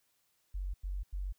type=tone bursts; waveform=sine; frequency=47 Hz; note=F#1; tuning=28 cents sharp; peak=-34 dBFS; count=3; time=0.54-1.326 s; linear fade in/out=10 ms; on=200 ms; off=93 ms; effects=white hiss -75 dBFS RMS until 1.38 s